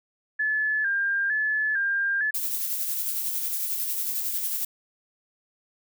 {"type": "tone with vibrato", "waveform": "sine", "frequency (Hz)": 1661.2, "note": "G#6", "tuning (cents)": 0, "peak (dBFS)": -22, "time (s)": [0.39, 2.31], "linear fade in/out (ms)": 10, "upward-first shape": "square", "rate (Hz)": 1.1, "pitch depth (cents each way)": 65}
{"type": "noise with tremolo", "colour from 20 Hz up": "violet", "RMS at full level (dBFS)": -27, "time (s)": [2.34, 4.65], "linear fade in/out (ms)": 5, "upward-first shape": "sine", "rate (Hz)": 11, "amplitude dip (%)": 35}
{"effects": []}